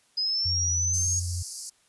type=linear sweep; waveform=sine; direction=up; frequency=4978 to 6610 Hz; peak=-24 dBFS; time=0.17-1.2 s; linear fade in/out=10 ms
type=tone with pitch glide; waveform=sine; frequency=86.8 to 88.57 Hz; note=F2 to F2; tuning=-10 to +25 cents; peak=-28 dBFS; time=0.45-1.43 s; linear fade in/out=10 ms; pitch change=+35 cents; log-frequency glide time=0.57-1.25 s
type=high-pass noise; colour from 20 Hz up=pink; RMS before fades=-36 dBFS; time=0.93-1.7 s; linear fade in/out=10 ms; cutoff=4600 Hz; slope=96 dB/octave
effects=white hiss -64 dBFS RMS until 1.88 s + resampled to 24000 Hz